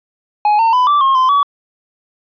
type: tone with pitch steps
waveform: triangle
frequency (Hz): 838 / 908 / 1001 / 1166 / 1075 / 1033 / 1137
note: G#5 / A#5 / B5 / D6 / C6 / C6 / C#6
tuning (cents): +15 / -46 / +23 / -13 / +47 / -22 / +44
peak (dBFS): -7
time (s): 0.45-1.43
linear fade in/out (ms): 2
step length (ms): 140
effects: resampled to 11025 Hz